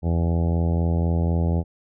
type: harmonic tone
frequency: 84 Hz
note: E2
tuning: 33 cents sharp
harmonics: 1 / 2 / 3 / 4 / 5 / 6 / 7 / 8 / 9 / 10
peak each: -20 / -24 / -32 / -34 / -35 / -36 / -37 / -41 / -40 / -42 dBFS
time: 0.02-1.64 s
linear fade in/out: 50 ms
effects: none